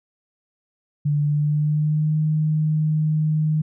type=tone with pitch glide; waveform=sine; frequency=146.83 to 154.58 Hz; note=D3 to D#3; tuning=0 to -11 cents; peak=-17 dBFS; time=1.05-3.62 s; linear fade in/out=10 ms; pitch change=+89 cents; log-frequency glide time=1.22-2.17 s; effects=none